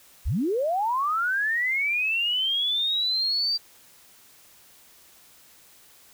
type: linear sweep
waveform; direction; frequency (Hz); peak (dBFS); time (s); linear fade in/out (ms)
sine; up; 33.49 to 4699; -22; 0.25-3.58; 20
effects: white hiss -54 dBFS RMS until 6.13 s